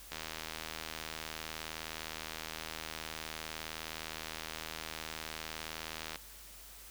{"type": "click train", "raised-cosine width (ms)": 0.2, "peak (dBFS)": -22, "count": 481, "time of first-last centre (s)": [0.12, 6.158], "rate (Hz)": 79.5, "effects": ["added 50 Hz sine -57 dBFS peak until 6.9 s", "white hiss -53 dBFS RMS until 6.9 s"]}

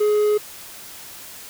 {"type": "tone", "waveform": "triangle", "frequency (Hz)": 420.3, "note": "G#4", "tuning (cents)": 21, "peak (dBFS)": -13, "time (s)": [0, 0.38], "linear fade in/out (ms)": 10, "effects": ["white hiss -39 dBFS RMS until 1.49 s"]}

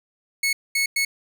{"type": "tone bursts at uneven times", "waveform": "sawtooth", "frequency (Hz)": 2200, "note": "C#7", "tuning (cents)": -14, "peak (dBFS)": -16, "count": 3, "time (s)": [[0.43, 0.53], [0.75, 0.86], [0.96, 1.05]], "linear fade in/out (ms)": 5, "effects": []}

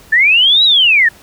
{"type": "linear two-way sweep", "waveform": "sine", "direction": "up then down", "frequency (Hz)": [1722, 3951, 1722], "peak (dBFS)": -6, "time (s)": [0.12, 1.09], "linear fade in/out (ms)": 10, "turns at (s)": 0.64, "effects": ["pink hiss -42 dBFS RMS until 1.22 s"]}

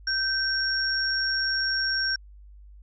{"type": "tone pair together", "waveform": "sine", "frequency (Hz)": [1554, 5538], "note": ["G6", "F8"], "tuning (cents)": [-16, -15], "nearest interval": "octave + minor seventh", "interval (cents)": 2201, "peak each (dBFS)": -26, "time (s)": [0.07, 2.16], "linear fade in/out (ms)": 5, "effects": ["added 50 Hz sine -45 dBFS peak until 2.82 s"]}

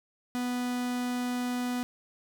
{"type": "tone", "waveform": "45% pulse", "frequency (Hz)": 246.9, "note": "B3", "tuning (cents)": 0, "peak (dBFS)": -29, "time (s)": [0.35, 1.83], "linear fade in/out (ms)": 0, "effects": []}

